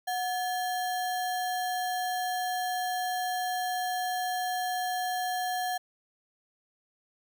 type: tone with sample-and-hold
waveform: sine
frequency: 733 Hz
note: F#5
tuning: 16 cents flat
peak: -28 dBFS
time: 0.07-5.78 s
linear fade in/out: 10 ms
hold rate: 2450 Hz
effects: none